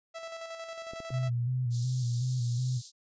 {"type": "tone with tremolo", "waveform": "sawtooth", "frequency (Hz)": 659.3, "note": "E5", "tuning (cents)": 0, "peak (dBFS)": -34, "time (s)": [0.14, 1.3], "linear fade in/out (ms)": 20, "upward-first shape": "square", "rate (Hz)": 11, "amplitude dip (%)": 40}
{"type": "clicks", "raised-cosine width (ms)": 2, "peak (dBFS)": -31, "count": 3, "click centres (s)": [0.935, 1.003, 1.105]}
{"type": "tone with vibrato", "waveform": "sine", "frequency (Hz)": 123.5, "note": "B2", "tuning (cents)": 0, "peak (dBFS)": -27, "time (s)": [1.1, 2.82], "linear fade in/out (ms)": 50, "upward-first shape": "square", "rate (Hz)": 2.7, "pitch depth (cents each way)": 51}
{"type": "high-pass noise", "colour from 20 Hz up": "white", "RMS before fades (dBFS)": -42, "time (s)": [1.7, 2.92], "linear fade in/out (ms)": 50, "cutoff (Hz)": 3800, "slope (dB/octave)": 48}
{"effects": ["resampled to 16000 Hz"]}